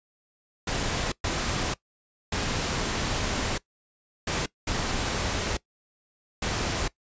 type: noise bursts at uneven times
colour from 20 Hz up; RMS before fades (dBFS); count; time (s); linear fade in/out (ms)
pink; -28; 6; 0.67-1.12 / 1.24-1.74 / 2.32-3.58 / 4.27-4.46 / 4.67-5.57 / 6.42-6.88; 5
effects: noise-tail reverb RT60 0.1 s tail -20 dB re dry + resampled to 16000 Hz